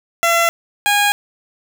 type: tone pair in turn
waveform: 15% pulse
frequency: 677 / 819.4 Hz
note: E5 / G#5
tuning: +46 / -24 cents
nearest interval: minor third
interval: 330 cents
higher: second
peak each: -6 dBFS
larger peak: neither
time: 0.23-0.49 / 0.86-1.12 s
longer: neither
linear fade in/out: 0 ms
effects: none